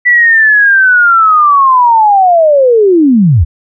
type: linear sweep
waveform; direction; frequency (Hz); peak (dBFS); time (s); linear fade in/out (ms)
sine; down; 1975.5 to 66.3; -3; 0.05-3.45; 20
effects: none